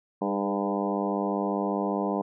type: harmonic tone with a mistuned harmonic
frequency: 100 Hz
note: G2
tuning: 35 cents sharp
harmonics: 2 / 3 / 4 / 5 / 6 / 7 / 8 / 9 / 10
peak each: -30 / -32 / -33 / -34 / -35 / -35 / -36 / -37 / -37 dBFS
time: 0.21-2.22 s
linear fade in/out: 10 ms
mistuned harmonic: 4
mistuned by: +22 cents
effects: none